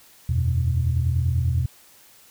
sine chord, E suspended second, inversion none, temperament equal, 82.41 / 92.5 / 123.47 Hz, E2 / F#2 / B2, 0 / 0 / 0 cents, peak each -21 / -26 / -22 dBFS, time 0.29-1.66 s, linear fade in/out 5 ms, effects tanh soft clip ceiling -11 dBFS + white hiss -52 dBFS RMS until 2.3 s

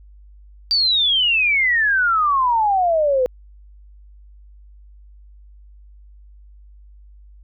sine exponential sweep, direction down, 4699 to 493.9 Hz, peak -14 dBFS, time 0.71-3.26 s, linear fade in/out 0 ms, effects added 50 Hz sine -42 dBFS peak until 7.43 s

